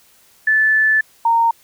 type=tone pair in turn; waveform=sine; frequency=1746 / 922.7 Hz; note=A6 / A#5; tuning=-14 / -18 cents; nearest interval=major seventh; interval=1104 cents; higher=first; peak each=-11 dBFS; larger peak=neither; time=0.47-1.01 / 1.25-1.51 s; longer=first; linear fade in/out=5 ms; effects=white hiss -52 dBFS RMS until 1.63 s